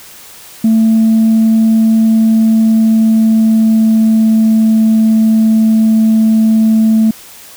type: tone with pitch glide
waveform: sine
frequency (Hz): 222.5 to 220.7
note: A3 to A3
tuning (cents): +20 to +5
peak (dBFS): -4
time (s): 0.64-7.11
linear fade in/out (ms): 5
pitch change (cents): -15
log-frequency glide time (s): 1.99-4.79
effects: tanh soft clip ceiling -3 dBFS + white hiss -35 dBFS RMS until 7.56 s